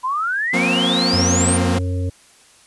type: exponential sweep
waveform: sine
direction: up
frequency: 987.8 to 9310 Hz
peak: -18 dBFS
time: 0.03-1.58 s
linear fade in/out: 20 ms
type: chord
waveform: sawtooth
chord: F suspended fourth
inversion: none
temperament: equal with one note detuned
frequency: 179.11 / 233.1 / 261.6 Hz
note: F3 / Bb3 / C4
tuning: +44 / 0 / 0 cents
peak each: -18 dBFS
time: 0.53-1.79 s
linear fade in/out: 10 ms
type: harmonic tone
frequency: 90.7 Hz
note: F#2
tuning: 34 cents flat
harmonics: 1 / 3 / 5 / 6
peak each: -19 / -29 / -33 / -35 dBFS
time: 1.13-2.1 s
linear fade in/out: 10 ms
effects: white hiss -50 dBFS RMS until 2.66 s + resampled to 24000 Hz